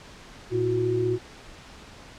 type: tone cluster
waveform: sine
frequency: 115.8 / 330.9 / 366.4 Hz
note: A#2 / E4 / F#4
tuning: -11 / +7 / -17 cents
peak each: -28 / -31 / -23 dBFS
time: 0.5-1.19 s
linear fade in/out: 50 ms
effects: pink hiss -46 dBFS RMS until 2.18 s + low-pass 6000 Hz 12 dB/octave